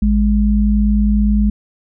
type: tone pair together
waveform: sine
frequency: 54.91 / 207.3 Hz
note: A1 / G#3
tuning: -3 / -3 cents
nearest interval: octave + major seventh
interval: 2300 cents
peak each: -13 dBFS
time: 0.02-1.5 s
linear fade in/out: 5 ms
effects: none